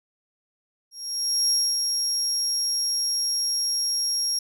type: tone with ADSR envelope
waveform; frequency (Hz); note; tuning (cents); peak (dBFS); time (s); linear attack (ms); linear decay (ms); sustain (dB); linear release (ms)
35% pulse; 5588; F8; 0; -16; 0.91-4.39; 590; 260; -4; 4
effects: none